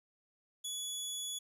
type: tone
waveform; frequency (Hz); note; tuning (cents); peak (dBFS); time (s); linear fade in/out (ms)
20% pulse; 3400; G#7; +40; -32; 0.64-1.39; 10
effects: 12-bit